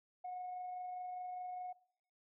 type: tone with amplitude modulation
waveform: sine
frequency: 728 Hz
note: F#5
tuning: 28 cents flat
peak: -39 dBFS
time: 0.24-1.73 s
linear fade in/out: 10 ms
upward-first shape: sine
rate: 24.9 Hz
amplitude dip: 25%
effects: noise-tail reverb RT60 0.7 s tail -21 dB re dry + tanh soft clip ceiling -38 dBFS